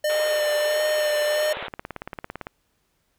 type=tone with vibrato; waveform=square; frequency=603 Hz; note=D5; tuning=46 cents sharp; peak=-21 dBFS; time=0.04-1.53 s; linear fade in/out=5 ms; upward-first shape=sine; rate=1.5 Hz; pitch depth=20 cents each way
type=band-pass noise; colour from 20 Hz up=pink; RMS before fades=-34 dBFS; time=0.09-1.68 s; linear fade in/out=10 ms; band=390 to 3800 Hz; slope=96 dB/octave
type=click train; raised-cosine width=0.5 ms; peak=-17 dBFS; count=17; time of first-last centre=1.57-2.469 s; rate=17.8 Hz
effects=pink hiss -70 dBFS RMS until 3.18 s